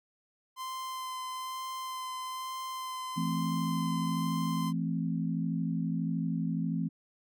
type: tone with vibrato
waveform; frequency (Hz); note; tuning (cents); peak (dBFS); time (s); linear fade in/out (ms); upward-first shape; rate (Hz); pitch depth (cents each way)
45% pulse; 1035; C6; -19; -36; 0.56-4.73; 50; sine; 1.1; 11
type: chord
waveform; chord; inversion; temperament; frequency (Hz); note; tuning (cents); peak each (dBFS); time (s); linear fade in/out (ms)
sine; A minor; second; equal with one note detuned; 167.5 / 220 / 261.6; E3 / A3 / C4; +28 / 0 / 0; -31 / -35 / -35; 3.16-6.89; 20
effects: none